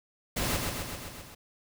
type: noise with echo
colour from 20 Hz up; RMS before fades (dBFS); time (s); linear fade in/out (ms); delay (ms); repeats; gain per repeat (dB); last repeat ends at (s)
pink; -30; 0.36-0.57; 10; 130; 6; -3; 1.35
effects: none